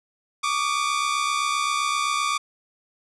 sawtooth tone pair together, 1139 / 1206.7 Hz, C#6 / D6, +47 / +47 cents, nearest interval minor second, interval 100 cents, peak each -21 dBFS, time 0.43-2.38 s, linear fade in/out 10 ms, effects resampled to 22050 Hz

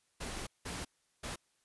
pink noise bursts at uneven times, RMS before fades -41 dBFS, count 3, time 0.2-0.47 / 0.65-0.85 / 1.23-1.36 s, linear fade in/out 10 ms, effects white hiss -75 dBFS RMS until 1.64 s + resampled to 24000 Hz

